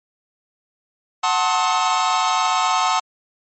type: chord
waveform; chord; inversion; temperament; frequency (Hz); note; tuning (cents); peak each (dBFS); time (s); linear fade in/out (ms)
45% pulse; F# diminished seventh; none; just; 740 / 888 / 1065.6 / 1278.7; F#5 / A5 / C6 / Eb6; 0 / +16 / +31 / +47; -22; 1.23-3; 10
effects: MP3 32 kbps